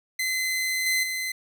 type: tone with level steps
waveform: sawtooth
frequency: 2047 Hz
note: C7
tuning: 38 cents flat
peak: -21 / -18 / -24 dBFS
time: 0.19-1.32 s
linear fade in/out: 5 ms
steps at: 0.86 / 1.03 s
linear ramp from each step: 5 ms
effects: none